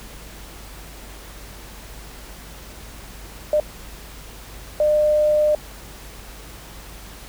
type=tone bursts at uneven times; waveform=sine; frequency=603 Hz; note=D5; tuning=46 cents sharp; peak=-14 dBFS; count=2; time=3.53-3.6 / 4.8-5.55 s; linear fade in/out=2 ms; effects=added 50 Hz sine -40 dBFS peak until 7.28 s + pink hiss -41 dBFS RMS until 7.28 s